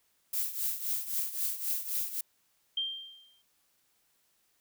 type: noise with tremolo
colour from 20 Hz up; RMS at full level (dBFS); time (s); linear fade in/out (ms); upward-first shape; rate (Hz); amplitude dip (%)
violet; -30; 0.33-2.21; 5; triangle; 3.8; 80
type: tone with exponential decay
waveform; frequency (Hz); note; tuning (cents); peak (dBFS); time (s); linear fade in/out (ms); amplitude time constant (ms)
sine; 3171; G7; +19; -27; 2.77-3.42; 5; 140
effects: white hiss -72 dBFS RMS until 4.6 s